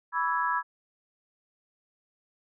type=chord; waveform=sine; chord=C# minor seventh; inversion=third; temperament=equal with one note detuned; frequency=987.8 / 1137.3 / 1318.5 / 1661.2 Hz; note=B5 / C#6 / E6 / G#6; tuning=0 / +44 / 0 / 0 cents; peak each=-28 / -34 / -31 / -31 dBFS; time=0.12-0.63 s; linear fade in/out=50 ms; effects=none